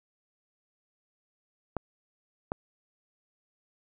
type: clicks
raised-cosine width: 1 ms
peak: -16 dBFS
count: 2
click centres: 1.767 / 2.519 s
effects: none